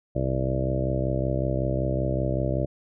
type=harmonic tone with a mistuned harmonic; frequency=65.3 Hz; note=C2; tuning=3 cents flat; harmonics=1 / 2 / 3 / 4 / 5 / 6 / 7 / 8 / 9 / 10; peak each=-30 / -27 / -34 / -36 / -32 / -36 / -38 / -37 / -30 / -38 dBFS; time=0.15-2.66 s; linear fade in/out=10 ms; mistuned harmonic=1; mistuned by=-22 cents; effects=none